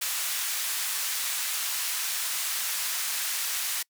white band-pass noise, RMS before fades -30 dBFS, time 0.01-3.83 s, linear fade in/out 10 ms, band 1200 to 15000 Hz, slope 12 dB/octave, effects noise-tail reverb RT60 0.1 s tail -26 dB re dry

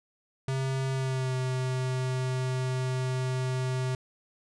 square tone with pitch glide, 133.1 to 128.94 Hz, C3 to C3, +30 to -25 cents, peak -28 dBFS, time 0.48-3.95 s, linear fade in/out 2 ms, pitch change -55 cents, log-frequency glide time 0.93-1.35 s, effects resampled to 22050 Hz

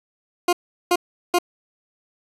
20% pulse tone bursts, 353.2 Hz, F4, 20 cents sharp, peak -10 dBFS, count 3, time 0.48-1.387 s, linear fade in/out 5 ms, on 49 ms, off 380 ms, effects resampled to 32000 Hz + 8-bit

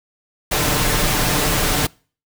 pink noise with comb filter, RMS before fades -18 dBFS, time 0.51-1.87 s, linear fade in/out 10 ms, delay 6.7 ms, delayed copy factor +0.5, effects noise-tail reverb RT60 0.4 s tail -25 dB re dry

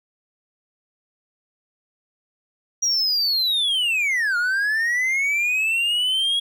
triangle linear two-way sweep, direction down then up, 5770 to 1400 to 3323 Hz, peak -17 dBFS, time 2.82-6.4 s, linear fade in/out 10 ms, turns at 4.37 s, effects none

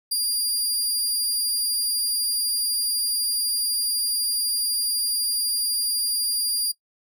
20% pulse tone, 4804 Hz, D8, 38 cents sharp, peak -15 dBFS, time 0.11-6.72 s, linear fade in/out 10 ms, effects noise-tail reverb RT60 0.1 s tail -21 dB re dry

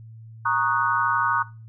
sine chord, D# minor seventh, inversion second, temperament equal with one note detuned, 932.3 / 1108.7 / 1240.9 / 1480 Hz, A#5 / C#6 / D#6 / F#6, 0 / 0 / -5 / 0 cents, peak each -25 dBFS, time 0.45-1.43 s, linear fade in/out 10 ms, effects noise-tail reverb RT60 0.3 s tail -18 dB re dry + added 112 Hz sine -40 dBFS peak until 1.68 s

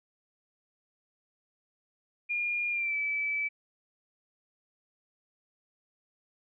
sine tone with pitch glide, 2418 to 2306 Hz, D7 to D7, +50 to -32 cents, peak -28 dBFS, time 2.29-3.49 s, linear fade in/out 20 ms, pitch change -82 cents, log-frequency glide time 2.71-2.96 s, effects none

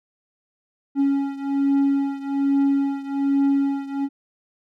triangle beating tone pair, 277.2 / 278.4 Hz, C#4 / C#4, 0 / +8 cents, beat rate 1.2 Hz, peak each -18 / -21 dBFS, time 0.95-4.09 s, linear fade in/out 50 ms, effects none

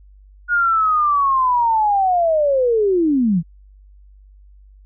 sine linear sweep, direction down, 1445 to 154.4 Hz, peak -13 dBFS, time 0.48-3.43 s, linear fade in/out 50 ms, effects added 49 Hz sine -43 dBFS peak until 4.85 s

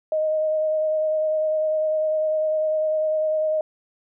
sine tone with vibrato, 622.3 Hz, D#5, in tune, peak -19 dBFS, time 0.12-3.61 s, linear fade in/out 2 ms, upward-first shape sine, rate 10 Hz, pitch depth 15 cents each way, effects none

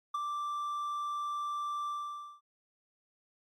triangle tone with ADSR envelope, 1174.7 Hz, D6, in tune, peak -26 dBFS, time 0.14-2.41 s, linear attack 8 ms, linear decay 15 ms, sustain -5 dB, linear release 530 ms, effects MP3 96 kbps

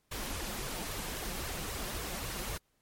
pink noise with flanger, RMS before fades -38 dBFS, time 0.11-2.58 s, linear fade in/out 10 ms, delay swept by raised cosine 1.7 to 5.7 ms, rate 3.7 Hz, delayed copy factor +0.65, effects pink hiss -75 dBFS RMS until 2.81 s + MP3 64 kbps

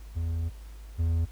triangle tone pair in turn, 82.9 / 82.9 Hz, E2 / E2, +10 / +10 cents, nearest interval unison, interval 0 cents, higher neither, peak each -25 / -21 dBFS, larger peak second, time 0.15-0.5 / 0.98-1.26 s, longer first, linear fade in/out 20 ms, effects added 52 Hz sine -41 dBFS peak until 1.31 s + pink hiss -57 dBFS RMS until 1.31 s

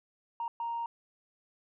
sine tone bursts at uneven times, 932.3 Hz, A#5, in tune, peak -31 dBFS, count 2, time 0.4-0.48 / 0.6-0.86 s, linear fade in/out 2 ms, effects tanh soft clip ceiling -28 dBFS

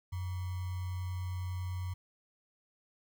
sine tone with sample-and-hold, 91 Hz, F#2, 28 cents flat, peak -34 dBFS, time 0.12-1.94 s, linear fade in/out 10 ms, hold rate 1050 Hz, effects none

